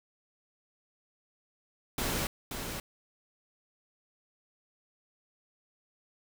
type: noise with echo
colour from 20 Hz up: pink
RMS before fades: -32 dBFS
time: 1.98-2.27 s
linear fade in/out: 2 ms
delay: 530 ms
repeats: 1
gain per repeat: -6 dB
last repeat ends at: 2.8 s
effects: none